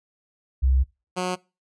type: tone pair in turn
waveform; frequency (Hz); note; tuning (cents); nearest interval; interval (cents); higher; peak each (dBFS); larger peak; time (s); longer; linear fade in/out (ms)
sine / 10% pulse; 65.41 / 181.99; C2 / F#3; 0 / -28; octave + tritone; 1772; second; -16; neither; 0.62-0.84 / 1.16-1.36; first; 20
effects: noise-tail reverb RT60 0.3 s tail -24 dB re dry + resampled to 22050 Hz